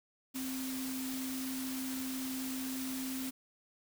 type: tone in noise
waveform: sine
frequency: 261.6 Hz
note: C4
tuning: in tune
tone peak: -37 dBFS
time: 0.34-3.31 s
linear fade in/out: 20 ms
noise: white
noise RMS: -43 dBFS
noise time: 0.34-3.31 s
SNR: +3 dB
effects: none